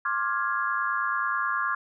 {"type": "chord", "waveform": "sine", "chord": "D half-diminished seventh", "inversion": "third", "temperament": "equal with one note detuned", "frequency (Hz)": [1065.4, 1174.7, 1396.9, 1661.2], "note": ["C6", "D6", "F6", "Ab6"], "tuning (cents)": [31, 0, 0, 0], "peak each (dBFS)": -30, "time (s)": [0.05, 1.75], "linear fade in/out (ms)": 5, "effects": []}